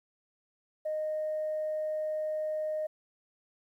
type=tone; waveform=sine; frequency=618 Hz; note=D#5; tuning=12 cents flat; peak=-29 dBFS; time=0.85-2.87 s; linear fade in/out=10 ms; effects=tanh soft clip ceiling -26 dBFS + 11-bit